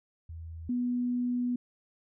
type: tone pair in turn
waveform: sine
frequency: 81.9 / 245.4 Hz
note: E2 / B3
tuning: -11 / -11 cents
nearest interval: octave + perfect fifth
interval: 1900 cents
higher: second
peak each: -39 / -27 dBFS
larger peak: second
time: 0.29-0.69 / 0.69-1.56 s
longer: second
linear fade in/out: 5 ms
effects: none